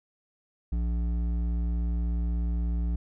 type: tone with hard clipping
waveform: sine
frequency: 58.27 Hz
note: A#1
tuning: in tune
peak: -27 dBFS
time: 0.72-2.96 s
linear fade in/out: 5 ms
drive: 9 dB
effects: none